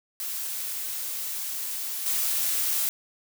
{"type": "noise with level steps", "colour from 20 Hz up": "blue", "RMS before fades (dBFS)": [-32, -26], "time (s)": [0.2, 2.89], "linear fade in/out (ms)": 0, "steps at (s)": 2.06, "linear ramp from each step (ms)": 2, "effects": []}